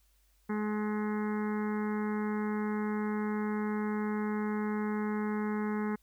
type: harmonic tone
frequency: 211.4 Hz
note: G#3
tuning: 31 cents sharp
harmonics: 1 / 2 / 4 / 5 / 6 / 7 / 8 / 9 / 10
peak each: -31 / -37 / -43 / -45 / -47 / -48 / -49 / -50 / -51 dBFS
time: 0.49-5.96 s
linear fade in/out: 10 ms
effects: added 50 Hz sine -66 dBFS peak until 6.02 s + white hiss -72 dBFS RMS until 6.02 s